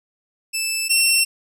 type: tone pair in turn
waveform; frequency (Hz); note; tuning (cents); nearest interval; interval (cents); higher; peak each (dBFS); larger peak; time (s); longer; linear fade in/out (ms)
15% pulse; 2637 / 2711; E7 / E7; 0 / +48; unison; 48; second; -14 / -7; second; 0.53-0.89 / 0.89-1.25; neither; 20
effects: none